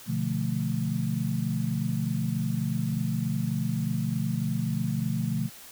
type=chord; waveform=sine; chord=B half-diminished seventh; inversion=none; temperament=equal; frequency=123.47 / 146.83 / 174.61 / 220 Hz; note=B2 / D3 / F3 / A3; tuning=0 / 0 / 0 / 0 cents; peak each=-31 dBFS; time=0.06-5.5 s; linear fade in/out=50 ms; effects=white hiss -47 dBFS RMS until 5.71 s